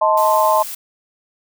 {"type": "chord", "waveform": "sine", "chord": "A diminished", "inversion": "second", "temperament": "equal with one note detuned", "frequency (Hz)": [630.9, 880, 1046.5], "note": ["Eb5", "A5", "C6"], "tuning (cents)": [24, 0, 0], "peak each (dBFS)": -16, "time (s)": [0.01, 0.63], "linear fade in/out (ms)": 10}
{"type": "noise", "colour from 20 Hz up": "blue", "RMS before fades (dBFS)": -29, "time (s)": [0.17, 0.75], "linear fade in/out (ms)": 5}
{"effects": []}